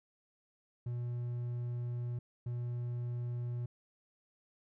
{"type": "tone bursts at uneven times", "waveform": "triangle", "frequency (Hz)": 120.9, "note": "B2", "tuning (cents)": -36, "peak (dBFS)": -33, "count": 2, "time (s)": [[0.86, 2.19], [2.46, 3.66]], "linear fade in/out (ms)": 5, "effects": []}